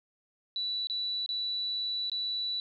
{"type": "tone with dropouts", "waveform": "sine", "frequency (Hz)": 3951, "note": "B7", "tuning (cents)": 0, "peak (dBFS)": -30, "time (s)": [0.56, 2.6], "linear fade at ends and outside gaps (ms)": 1, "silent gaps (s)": [[0.871, 0.898], [1.262, 1.29], [2.098, 2.117]], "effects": ["12-bit"]}